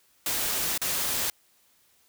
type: noise with dropouts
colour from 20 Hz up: white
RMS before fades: -28 dBFS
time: 0.26-1.3 s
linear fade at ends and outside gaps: 2 ms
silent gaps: 0.778-0.816 s
effects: white hiss -64 dBFS RMS until 2.08 s

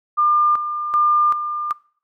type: tone with tremolo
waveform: sine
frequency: 1200 Hz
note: D6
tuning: 37 cents sharp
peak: -13 dBFS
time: 0.17-1.73 s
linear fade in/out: 20 ms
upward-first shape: square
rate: 1.3 Hz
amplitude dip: 65%
effects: noise-tail reverb RT60 0.5 s tail -24 dB re dry

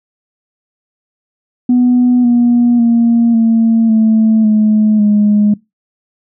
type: tone with pitch steps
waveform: sine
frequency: 246.9 / 240 / 233.3 / 226.8 / 220.5 / 214.3 / 208.3 Hz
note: B3 / B3 / A#3 / A#3 / A3 / A3 / G#3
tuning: 0 / -49 / +2 / -47 / +4 / -45 / +5 cents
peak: -5 dBFS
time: 1.69-5.54 s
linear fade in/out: 5 ms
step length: 550 ms
effects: noise-tail reverb RT60 0.2 s tail -22 dB re dry + tanh soft clip ceiling -3 dBFS

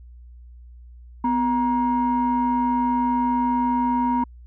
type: tone pair together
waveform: sine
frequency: 250.3 / 945 Hz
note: B3 / A#5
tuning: +23 / +23 cents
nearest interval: octave + major seventh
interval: 2300 cents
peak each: -20 dBFS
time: 1.24-4.24 s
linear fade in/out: 5 ms
effects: tanh soft clip ceiling -13 dBFS + added 60 Hz sine -41 dBFS peak until 4.46 s

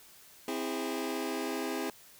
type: chord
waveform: sawtooth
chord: C augmented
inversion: none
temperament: just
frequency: 261.6 / 327 / 408.8 Hz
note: C4 / E4 / G#4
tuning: 0 / -14 / -27 cents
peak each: -33 dBFS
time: 0.48-1.9 s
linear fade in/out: 2 ms
effects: white hiss -56 dBFS RMS until 2.19 s

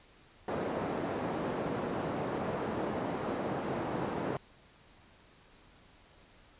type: band-pass noise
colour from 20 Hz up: white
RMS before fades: -35 dBFS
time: 0.48-4.37 s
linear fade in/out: 2 ms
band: 130 to 640 Hz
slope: 12 dB/octave
effects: pink hiss -60 dBFS RMS until 6.59 s + resampled to 8000 Hz

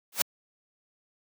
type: noise with exponential growth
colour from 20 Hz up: white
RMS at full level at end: -19 dBFS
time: 0.12-0.22 s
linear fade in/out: 5 ms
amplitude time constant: 21 ms
effects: high-pass 200 Hz 12 dB/octave

